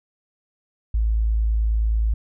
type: tone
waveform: sine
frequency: 54.7 Hz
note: A1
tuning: 9 cents flat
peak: -17 dBFS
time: 0.94-2.14 s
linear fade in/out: 5 ms
effects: none